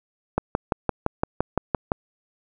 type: click train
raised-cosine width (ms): 1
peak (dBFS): -6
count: 10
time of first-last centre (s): 0.38-1.918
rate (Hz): 5.85
effects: none